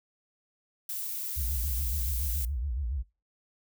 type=noise; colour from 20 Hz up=violet; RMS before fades=-35 dBFS; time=0.89-2.45 s; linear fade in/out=2 ms
type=tone with vibrato; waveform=sine; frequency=64.4 Hz; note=C2; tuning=27 cents flat; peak=-29 dBFS; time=1.36-3.03 s; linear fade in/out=20 ms; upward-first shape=sine; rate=7.1 Hz; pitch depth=250 cents each way
effects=noise-tail reverb RT60 0.3 s tail -21 dB re dry